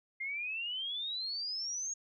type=exponential sweep; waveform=sine; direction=up; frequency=2093 to 6645 Hz; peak=-35 dBFS; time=0.2-1.94 s; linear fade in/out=10 ms; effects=none